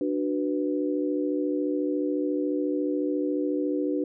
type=chord; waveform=sine; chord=B minor; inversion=first; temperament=just; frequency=296.3 / 370.4 / 493.9 Hz; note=D4 / F#4 / B4; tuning=+15 / +2 / 0 cents; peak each=-26 / -30 / -31 dBFS; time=0.01-4.04 s; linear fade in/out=2 ms; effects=none